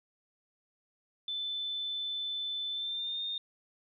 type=tone with pitch glide; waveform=sine; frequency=3520 to 3650 Hz; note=A7 to A#7; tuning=0 to -37 cents; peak=-33 dBFS; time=1.28-3.38 s; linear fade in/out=2 ms; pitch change=+63 cents; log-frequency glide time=2.71-3.21 s; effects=none